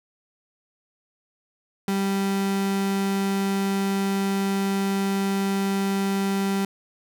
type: tone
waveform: 35% pulse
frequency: 196 Hz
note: G3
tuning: in tune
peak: -20 dBFS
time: 1.88-6.65 s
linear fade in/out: 2 ms
effects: none